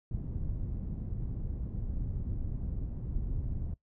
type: low-pass noise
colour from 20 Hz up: pink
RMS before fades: -35 dBFS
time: 0.11-3.74 s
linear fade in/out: 5 ms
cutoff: 150 Hz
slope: 12 dB/octave
effects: noise-tail reverb RT60 0.1 s tail -19 dB re dry